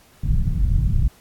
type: low-pass noise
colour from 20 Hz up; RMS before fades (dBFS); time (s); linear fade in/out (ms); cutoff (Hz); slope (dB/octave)
pink; -18; 0.23-1.08; 5; 150; 24
effects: pink hiss -53 dBFS RMS until 1.2 s + AAC 64 kbps